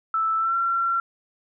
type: tone with pitch glide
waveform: sine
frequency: 1318.5 to 1362.6 Hz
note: E6 to F6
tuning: 0 to -43 cents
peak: -20 dBFS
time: 0.14-1 s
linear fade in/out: 2 ms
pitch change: +57 cents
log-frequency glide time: 0.38-0.55 s
effects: none